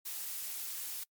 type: noise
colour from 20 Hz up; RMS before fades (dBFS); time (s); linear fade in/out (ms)
blue; -40; 0.05-1.04; 10
effects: noise-tail reverb RT60 0.1 s tail -26 dB re dry + MP3 96 kbps